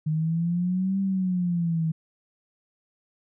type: exponential two-way sweep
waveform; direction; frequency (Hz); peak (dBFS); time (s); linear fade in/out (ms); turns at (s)
sine; up then down; 153.2 to 196 to 158.7; -22; 0.06-1.92; 10; 1
effects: none